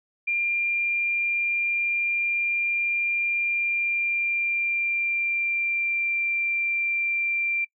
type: tone with pitch glide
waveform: sine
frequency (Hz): 2391 to 2365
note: D7 to D7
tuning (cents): +30 to +12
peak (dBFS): -22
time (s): 0.27-7.65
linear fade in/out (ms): 10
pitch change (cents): -18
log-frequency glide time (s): 3.39-6.2
effects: noise-tail reverb RT60 0.1 s tail -25 dB re dry